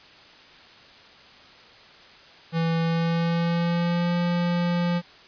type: tone with pitch glide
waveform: square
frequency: 165.1 to 174.11 Hz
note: E3 to F3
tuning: +3 to -5 cents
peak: -22 dBFS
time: 2.52-5.02 s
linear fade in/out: 50 ms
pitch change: +92 cents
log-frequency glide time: 2.81-4.14 s
effects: white hiss -49 dBFS RMS until 5.27 s + resampled to 11025 Hz